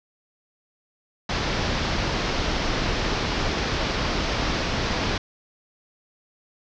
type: low-pass noise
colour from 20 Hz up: pink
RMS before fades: -25 dBFS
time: 1.29-5.18 s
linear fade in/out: 5 ms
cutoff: 5700 Hz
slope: 48 dB/octave
effects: none